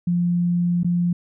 sine tone with dropouts, 174.61 Hz, F3, in tune, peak -17 dBFS, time 0.07-1.13 s, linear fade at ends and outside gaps 5 ms, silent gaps 0.833-0.845 s, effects none

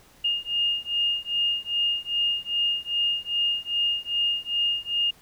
sine beating tone pair, 2833 / 2835.5 Hz, F7 / F7, +24 / +26 cents, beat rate 2.5 Hz, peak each -26 dBFS, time 0.24-5.11 s, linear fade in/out 10 ms, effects pink hiss -55 dBFS RMS until 5.21 s

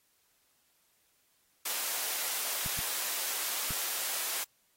white high-pass noise, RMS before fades -34 dBFS, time 1.65-4.44 s, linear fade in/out 10 ms, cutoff 510 Hz, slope 12 dB/octave
clicks, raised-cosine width 5 ms, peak -30 dBFS, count 3, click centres 2.662 / 2.79 / 3.707 s
effects white hiss -71 dBFS RMS until 4.76 s + AAC 48 kbps

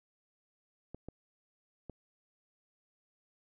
clicks, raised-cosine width 2 ms, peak -30 dBFS, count 3, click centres 0.946 / 1.086 / 1.897 s, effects none

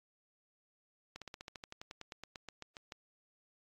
slowing click train, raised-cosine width 0.2 ms, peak -28 dBFS, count 19, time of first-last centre 1.16-2.922 s, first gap 57 ms, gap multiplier 1.06, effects AAC 32 kbps

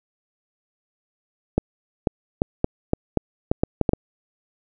clicks, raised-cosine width 2 ms, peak -4 dBFS, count 11, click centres 1.58 / 2.072 / 2.419 / 2.644 / 2.934 / 3.173 / 3.515 / 3.635 / 3.813 / 3.892 / 3.934 s, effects none

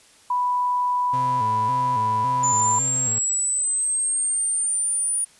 sine tone, 987.8 Hz, B5, in tune, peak -19 dBFS, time 0.3-2.79 s, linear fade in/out 5 ms
35% pulse tone with vibrato, 118.9 Hz, A#2, 35 cents sharp, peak -28 dBFS, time 1.13-3.19 s, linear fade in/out 5 ms, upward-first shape square, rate 1.8 Hz, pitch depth 140 cents each way
sine linear sweep, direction up, 7010 to 9540 Hz, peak -20 dBFS, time 2.43-5.25 s, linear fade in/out 10 ms
effects white hiss -53 dBFS RMS until 5.39 s + resampled to 24000 Hz

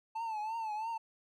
triangle tone with vibrato, 880 Hz, A5, in tune, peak -33 dBFS, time 0.15-0.98 s, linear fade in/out 10 ms, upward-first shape triangle, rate 3 Hz, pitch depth 95 cents each way, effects none

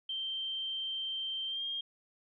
sine tone with pitch glide, 3136 to 3219 Hz, G7 to G7, 0 to +45 cents, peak -34 dBFS, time 0.09-1.81 s, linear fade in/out 5 ms, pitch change +45 cents, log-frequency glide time 1.47-1.64 s, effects none

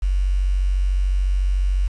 sine tone with quantisation, 46.95 Hz, F#1, 26 cents sharp, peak -16 dBFS, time 0.02-1.88 s, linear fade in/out 10 ms, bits 7, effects resampled to 22050 Hz

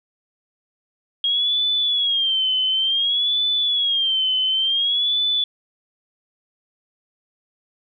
sine tone with vibrato, 3260 Hz, G#7, 33 cents flat, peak -17 dBFS, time 1.24-5.44 s, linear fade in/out 2 ms, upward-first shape sine, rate 0.56 Hz, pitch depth 120 cents each way, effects none

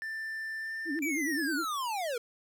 triangle tone with pitch glide, 1777 to 1790.4 Hz, A6 to A6, +17 to +30 cents, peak -33 dBFS, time 0.02-0.99 s, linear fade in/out 0 ms, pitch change +13 cents, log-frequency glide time 0.6-0.72 s
sine tone with vibrato, 302 Hz, D4, 48 cents sharp, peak -31 dBFS, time 0.85-1.65 s, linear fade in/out 50 ms, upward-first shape sine, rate 9.6 Hz, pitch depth 180 cents each way
square linear sweep, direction down, 2359 to 448.4 Hz, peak -32 dBFS, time 1.02-2.18 s, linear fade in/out 5 ms
effects 11-bit

